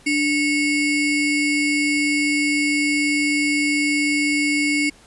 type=ring-modulated tone; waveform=square; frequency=1244.5 Hz; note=D#6; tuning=in tune; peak=-15 dBFS; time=0.06-4.9 s; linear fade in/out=10 ms; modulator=951 Hz; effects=pink hiss -50 dBFS RMS until 5.06 s + resampled to 24000 Hz